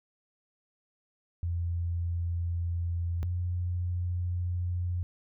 sine tone pair in turn, 85.7 / 88.62 Hz, F2 / F2, -32 / +26 cents, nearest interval minor second, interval 58 cents, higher second, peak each -28 dBFS, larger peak neither, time 1.43-3.23 / 3.23-5.03 s, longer neither, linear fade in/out 0 ms, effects none

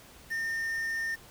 triangle tone with quantisation, 1816 Hz, A#6, 46 cents flat, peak -28 dBFS, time 0.3-1.16 s, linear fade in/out 20 ms, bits 8, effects pink hiss -53 dBFS RMS until 1.3 s

